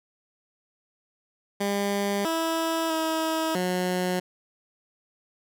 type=tone with pitch steps; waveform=15% pulse; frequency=201.1 / 326.8 / 320.6 / 181.7 Hz; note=G3 / E4 / E4 / F#3; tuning=+44 / -15 / -48 / -31 cents; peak=-18 dBFS; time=1.6-4.2 s; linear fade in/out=10 ms; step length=650 ms; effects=none